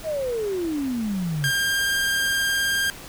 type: exponential sweep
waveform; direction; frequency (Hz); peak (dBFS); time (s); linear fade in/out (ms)
sine; down; 659.3 to 130; -23; 0.03-1.52; 50
type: tone with vibrato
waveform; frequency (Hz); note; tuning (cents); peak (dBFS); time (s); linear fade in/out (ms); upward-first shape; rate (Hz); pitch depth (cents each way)
sawtooth; 1600; G6; +35; -17; 1.44-2.9; 0; triangle; 19; 15
effects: pink hiss -40 dBFS RMS until 3.08 s